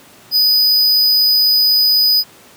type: tone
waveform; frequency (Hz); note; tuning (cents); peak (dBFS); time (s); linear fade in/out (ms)
square; 4978; D#8; 0; -10; 0.31-2.24; 50
effects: pink hiss -43 dBFS RMS until 2.56 s + high-pass 150 Hz 12 dB/octave